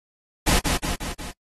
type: noise with echo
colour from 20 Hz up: pink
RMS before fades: -19 dBFS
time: 0.46-0.6 s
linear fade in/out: 20 ms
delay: 180 ms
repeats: 4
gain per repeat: -4 dB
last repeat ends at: 1.32 s
effects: noise-tail reverb RT60 0.1 s tail -25 dB re dry + AAC 32 kbps